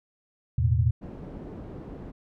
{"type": "chord", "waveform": "sine", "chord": "E suspended fourth", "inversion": "none", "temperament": "equal", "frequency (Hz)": [82.41, 110, 123.47], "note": ["E2", "A2", "B2"], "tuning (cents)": [0, 0, 0], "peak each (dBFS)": -24, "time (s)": [0.58, 0.91], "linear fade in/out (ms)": 5}
{"type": "low-pass noise", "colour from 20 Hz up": "white", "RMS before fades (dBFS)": -40, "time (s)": [1.01, 2.12], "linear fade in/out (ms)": 20, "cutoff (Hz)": 300, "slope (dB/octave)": 12}
{"effects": []}